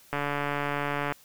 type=click train; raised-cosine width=0.5 ms; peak=-14 dBFS; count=144; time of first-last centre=0.13-1.123 s; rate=144 Hz; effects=white hiss -56 dBFS RMS until 1.24 s

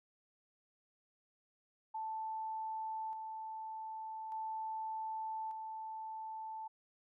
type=tone with tremolo; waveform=sine; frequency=880 Hz; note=A5; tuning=in tune; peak=-38 dBFS; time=1.94-6.68 s; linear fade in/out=10 ms; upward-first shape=square; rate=0.42 Hz; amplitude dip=35%; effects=none

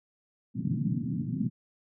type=band-pass noise; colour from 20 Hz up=pink; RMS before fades=-30 dBFS; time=0.54-1.5 s; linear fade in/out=50 ms; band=120 to 260 Hz; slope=48 dB/octave; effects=none

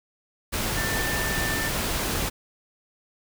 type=tone in noise; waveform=sine; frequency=1783 Hz; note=A6; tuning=22 cents sharp; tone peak=-29 dBFS; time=0.76-1.7 s; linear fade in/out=20 ms; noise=pink; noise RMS=-27 dBFS; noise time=0.52-2.3 s; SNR=-5 dB; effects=none

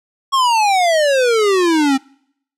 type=exponential sweep; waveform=square; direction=down; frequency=1108.7 to 261.6 Hz; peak=-12 dBFS; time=0.32-1.98 s; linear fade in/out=20 ms; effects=noise-tail reverb RT60 0.7 s tail -26 dB re dry + low-pass 8000 Hz 12 dB/octave

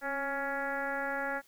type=tone with frequency modulation; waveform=sine; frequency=1114 Hz; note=C#6; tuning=8 cents sharp; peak=-31 dBFS; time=0.01-1.42 s; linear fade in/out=50 ms; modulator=281 Hz; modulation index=2.7; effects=white hiss -64 dBFS RMS until 1.47 s

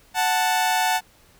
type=tone pair together; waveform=sawtooth; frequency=740 / 880 Hz; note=F#5 / A5; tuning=0 / 0 cents; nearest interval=minor third; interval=300 cents; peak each=-18 dBFS; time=0.14-1.01 s; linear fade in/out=50 ms; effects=pink hiss -55 dBFS RMS until 1.39 s

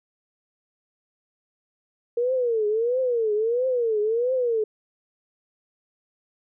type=tone with vibrato; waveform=sine; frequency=466.2 Hz; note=A#4; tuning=in tune; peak=-20 dBFS; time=2.17-4.64 s; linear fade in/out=5 ms; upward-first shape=triangle; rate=1.5 Hz; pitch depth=210 cents each way; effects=none

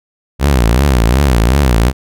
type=tone with vibrato; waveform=sawtooth; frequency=63 Hz; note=B1; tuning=35 cents sharp; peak=-4 dBFS; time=0.39-1.93 s; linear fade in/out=50 ms; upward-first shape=triangle; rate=2.7 Hz; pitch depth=280 cents each way; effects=none

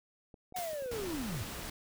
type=clicks; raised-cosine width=2 ms; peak=-39 dBFS; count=8; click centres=0.342 / 0.524 / 0.587 / 0.732 / 0.823 / 0.86 / 0.931 / 1.139 s
type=linear sweep; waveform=triangle; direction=down; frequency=753 to 86.7 Hz; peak=-34 dBFS; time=0.54-1.44 s; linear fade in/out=20 ms
type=noise with exponential decay; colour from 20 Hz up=white; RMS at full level=-40 dBFS; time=0.56-1.35 s; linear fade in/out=5 ms; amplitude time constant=170 ms
type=noise; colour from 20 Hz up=pink; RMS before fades=-42 dBFS; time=0.91-1.7 s; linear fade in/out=5 ms
effects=none

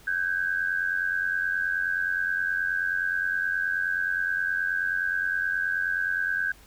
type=tone pair together; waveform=sine; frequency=1532 / 1621.5 Hz; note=G6 / G#6; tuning=-40 / -42 cents; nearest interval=minor second; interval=98 cents; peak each=-27 dBFS; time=0.07-6.52 s; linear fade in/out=5 ms; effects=added 50 Hz sine -54 dBFS peak until 6.66 s + pink hiss -54 dBFS RMS until 6.66 s

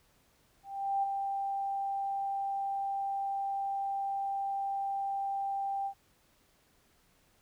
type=tone with ADSR envelope; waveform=sine; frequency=789 Hz; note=G5; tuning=11 cents sharp; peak=-26 dBFS; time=0.63-5.94 s; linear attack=400 ms; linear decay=14 ms; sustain=-5 dB; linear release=78 ms; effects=pink hiss -68 dBFS RMS until 7.41 s

